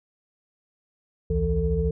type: tone cluster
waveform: sine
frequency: 61.6 / 75.7 / 163.4 / 445.9 Hz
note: B1 / D#2 / E3 / A4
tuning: -4 / -47 / -15 / +23 cents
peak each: -26 dBFS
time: 1.3-1.91 s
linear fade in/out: 5 ms
effects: tanh soft clip ceiling -10 dBFS

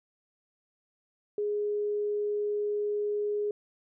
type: tone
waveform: sine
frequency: 415.3 Hz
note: G#4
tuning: in tune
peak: -27 dBFS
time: 1.38-3.51 s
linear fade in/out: 2 ms
effects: none

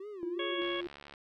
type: tone with vibrato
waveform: triangle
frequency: 370.4 Hz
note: F#4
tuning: 2 cents sharp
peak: -39 dBFS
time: 0-0.62 s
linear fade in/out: 5 ms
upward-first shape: sine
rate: 2.8 Hz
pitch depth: 230 cents each way
type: tone with tremolo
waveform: sine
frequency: 349.2 Hz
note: F4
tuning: in tune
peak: -33 dBFS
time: 0.23-0.87 s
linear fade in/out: 0 ms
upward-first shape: sine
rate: 3.1 Hz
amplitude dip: 30%
type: harmonic tone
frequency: 554.4 Hz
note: C#5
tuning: in tune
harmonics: 1 / 2 / 3 / 4 / 5 / 6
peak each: -40 / -41 / -43 / -42 / -45 / -39 dBFS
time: 0.39-0.81 s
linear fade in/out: 5 ms
type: click train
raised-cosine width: 0.3 ms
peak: -32 dBFS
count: 38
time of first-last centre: 0.62-1.138 s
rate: 71.4 Hz
effects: none

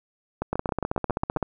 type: two click trains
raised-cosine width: 1 ms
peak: -11 / -12 dBFS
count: 15 / 8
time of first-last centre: 0.53-1.427 / 0.42-1.37 s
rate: 15.6 / 7.37 Hz
effects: none

